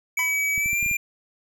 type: tone with pitch glide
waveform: square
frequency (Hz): 2280 to 2391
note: C#7 to D7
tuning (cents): +48 to +30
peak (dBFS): -22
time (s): 0.17-0.97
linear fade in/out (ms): 5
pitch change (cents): +82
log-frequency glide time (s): 0.56-0.81
type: tone with exponential decay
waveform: 25% pulse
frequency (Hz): 1000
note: B5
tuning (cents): +21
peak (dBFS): -22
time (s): 0.19-0.43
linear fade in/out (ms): 1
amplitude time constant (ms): 52
type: clicks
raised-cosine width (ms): 5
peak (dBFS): -25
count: 6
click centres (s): 0.579 / 0.66 / 0.731 / 0.828 / 0.862 / 0.913
effects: none